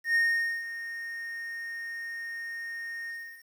triangle tone with ADSR envelope, 1847 Hz, A#6, 16 cents flat, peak -19 dBFS, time 0.04-3.45 s, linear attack 110 ms, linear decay 480 ms, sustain -14 dB, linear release 350 ms, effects 9-bit

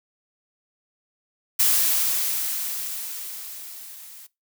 blue noise with level ramp, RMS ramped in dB -18 to -44 dBFS, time 1.59-4.27 s, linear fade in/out 10 ms, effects noise-tail reverb RT60 0.2 s tail -20 dB re dry

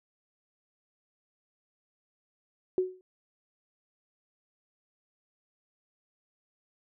sine tone with exponential decay, 370 Hz, F#4, in tune, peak -20 dBFS, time 2.78-3.01 s, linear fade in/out 1 ms, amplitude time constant 50 ms, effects none

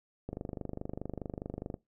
click train, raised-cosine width 2 ms, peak -24 dBFS, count 37, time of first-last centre 0.29-1.742 s, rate 24.8 Hz, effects noise-tail reverb RT60 0.2 s tail -21 dB re dry

